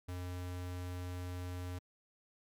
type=tone; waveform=square; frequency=90 Hz; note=F#2; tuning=47 cents flat; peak=-40 dBFS; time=0.08-1.79 s; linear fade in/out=10 ms; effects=MP3 96 kbps